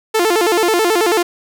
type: tone with vibrato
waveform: sawtooth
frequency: 392 Hz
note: G4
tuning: in tune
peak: -8 dBFS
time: 0.14-1.23 s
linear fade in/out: 10 ms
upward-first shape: square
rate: 9.2 Hz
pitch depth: 200 cents each way
effects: none